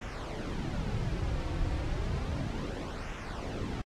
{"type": "noise with flanger", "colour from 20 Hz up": "brown", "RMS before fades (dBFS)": -34, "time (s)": [0.01, 3.82], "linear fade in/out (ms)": 10, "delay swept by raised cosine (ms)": [0.22, 4.92], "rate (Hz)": 0.32, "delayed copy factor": -0.6, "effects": ["low-pass 6000 Hz 12 dB/octave", "AAC 64 kbps"]}